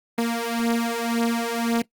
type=beating tone pair; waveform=sawtooth; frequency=231.5 / 233.4 Hz; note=A#3 / A#3; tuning=-12 / +2 cents; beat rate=1.9 Hz; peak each=-21 / -20 dBFS; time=0.18-1.82 s; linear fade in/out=5 ms; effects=noise-tail reverb RT60 0.1 s tail -18 dB re dry + Opus 24 kbps